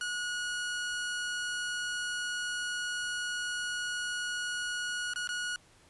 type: tone with dropouts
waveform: sawtooth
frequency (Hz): 1454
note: F#6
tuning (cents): -31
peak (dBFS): -29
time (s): 0.01-5.56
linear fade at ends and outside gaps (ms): 1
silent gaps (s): 5.136-5.159 / 5.274-5.29
effects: pink hiss -61 dBFS RMS until 5.89 s + resampled to 24000 Hz